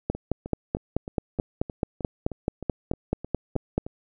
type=two click trains; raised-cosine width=2 ms; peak=-10 / -21 dBFS; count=18 / 13; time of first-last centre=0.1-3.78 / 0.15-3.865 s; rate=4.62 / 3.23 Hz; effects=none